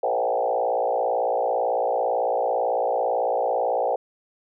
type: tone with frequency modulation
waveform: sine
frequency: 641 Hz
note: E5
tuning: 49 cents flat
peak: -20 dBFS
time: 0.03-3.96 s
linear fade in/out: 5 ms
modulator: 58 Hz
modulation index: 3.2
effects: none